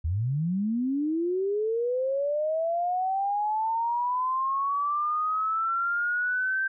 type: linear sweep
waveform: sine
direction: up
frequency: 73.42 to 1568 Hz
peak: -24 dBFS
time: 0.04-6.68 s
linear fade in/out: 10 ms
effects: none